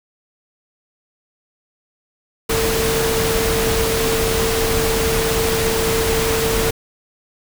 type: tone in noise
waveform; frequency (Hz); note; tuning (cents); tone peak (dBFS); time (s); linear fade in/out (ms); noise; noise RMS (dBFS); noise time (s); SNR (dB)
sine; 450; A4; +39; -19; 2.49-6.71; 10; pink; -20; 2.49-6.71; -2
effects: none